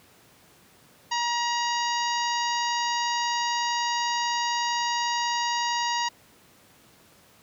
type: harmonic tone with a mistuned harmonic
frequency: 951 Hz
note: A#5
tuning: 34 cents sharp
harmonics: 1 / 2 / 3 / 4 / 5 / 6 / 7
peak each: -26 / -32 / -34 / -37 / -34 / -39 / -37 dBFS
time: 1.11-6.09 s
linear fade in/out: 10 ms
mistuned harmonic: 6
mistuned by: -22 cents
effects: pink hiss -56 dBFS RMS until 7.42 s + high-pass 100 Hz 12 dB/octave